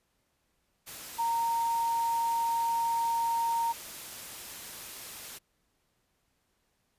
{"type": "tone in noise", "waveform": "sine", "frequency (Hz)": 925, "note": "A#5", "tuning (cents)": -14, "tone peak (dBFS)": -26, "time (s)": [1.18, 3.73], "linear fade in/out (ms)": 20, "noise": "white", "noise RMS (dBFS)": -43, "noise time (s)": [0.86, 5.39], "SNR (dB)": 14, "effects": ["pink hiss -75 dBFS RMS until 6.98 s", "resampled to 32000 Hz"]}